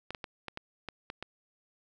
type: clicks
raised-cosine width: 0.3 ms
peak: -22 dBFS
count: 8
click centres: 0.106 / 0.148 / 0.242 / 0.483 / 0.574 / 0.887 / 1.101 / 1.226 s
effects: none